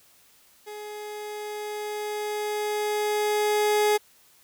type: tone with level ramp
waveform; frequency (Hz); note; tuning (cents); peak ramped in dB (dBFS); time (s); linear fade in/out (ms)
30% pulse; 420; G#4; +19; -34 to -16; 0.66-3.98; 20
effects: white hiss -58 dBFS RMS until 4.43 s